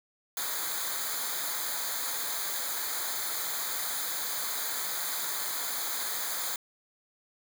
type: noise with comb filter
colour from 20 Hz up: white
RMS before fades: -33 dBFS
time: 0.37-6.56 s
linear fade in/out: 2 ms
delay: 0.36 ms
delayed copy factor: -0.95
effects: none